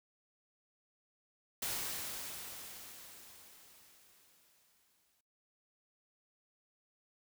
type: noise with exponential decay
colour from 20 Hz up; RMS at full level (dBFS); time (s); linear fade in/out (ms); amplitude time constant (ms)
white; -37; 1.62-5.21; 5; 780
effects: noise-tail reverb RT60 0.6 s tail -26 dB re dry